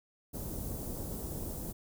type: band-stop noise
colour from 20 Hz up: pink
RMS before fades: -39 dBFS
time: 0.33-1.73 s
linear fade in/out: 20 ms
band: 480 to 11000 Hz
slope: 12 dB/octave
effects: none